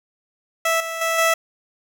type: tone with level steps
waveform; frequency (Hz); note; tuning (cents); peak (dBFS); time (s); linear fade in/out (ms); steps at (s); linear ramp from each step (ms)
15% pulse; 657; E5; -6; -11 / -20 / -13 / -9; 0.65-1.34; 5; 0.8 / 1.01 / 1.18; 5
effects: none